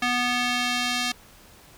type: tone with band-pass filter sweep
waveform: square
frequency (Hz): 245.6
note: B3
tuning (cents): -9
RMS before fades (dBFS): -25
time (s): 0.02-1.12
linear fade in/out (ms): 5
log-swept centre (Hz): 2200 to 4000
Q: 0.97
effects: pink hiss -51 dBFS RMS until 1.77 s